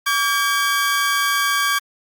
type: tone pair together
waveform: sawtooth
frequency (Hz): 1143 / 1609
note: D6 / G6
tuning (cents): -47 / +45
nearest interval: tritone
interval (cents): 592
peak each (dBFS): -16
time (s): 0.06-1.79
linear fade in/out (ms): 10
effects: Opus 48 kbps